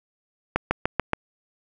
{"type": "accelerating click train", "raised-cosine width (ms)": 0.5, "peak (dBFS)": -5, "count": 5, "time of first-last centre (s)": [0.56, 1.134], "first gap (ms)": 150, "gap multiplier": 0.97, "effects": []}